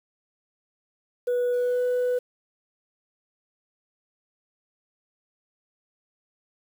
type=tone with pitch glide; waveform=sine; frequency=490 to 495.7 Hz; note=B4 to B4; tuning=-14 to +6 cents; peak=-19 dBFS; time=1.27-2.19 s; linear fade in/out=10 ms; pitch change=+20 cents; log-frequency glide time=1.52-1.82 s; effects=tanh soft clip ceiling -20 dBFS + 8-bit